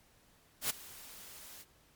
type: noise with ADSR envelope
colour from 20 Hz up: white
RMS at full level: -31 dBFS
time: 0.61-1.65 s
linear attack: 89 ms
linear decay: 11 ms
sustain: -20 dB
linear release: 41 ms
effects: pink hiss -66 dBFS RMS until 1.95 s + MP3 96 kbps